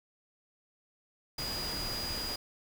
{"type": "tone in noise", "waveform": "sine", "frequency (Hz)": 4890, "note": "D#8", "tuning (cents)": -31, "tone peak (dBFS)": -36, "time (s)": [1.38, 2.36], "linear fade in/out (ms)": 5, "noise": "pink", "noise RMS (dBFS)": -39, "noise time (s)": [1.38, 2.36], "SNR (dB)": 0, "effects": []}